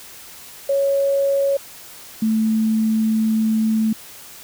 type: tone pair in turn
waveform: sine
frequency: 554.4 / 220 Hz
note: C#5 / A3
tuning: 0 / 0 cents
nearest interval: octave + major third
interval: 1600 cents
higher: first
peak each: -15 dBFS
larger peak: neither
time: 0.69-1.57 / 2.22-3.93 s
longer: second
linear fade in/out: 5 ms
effects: white hiss -40 dBFS RMS until 4.43 s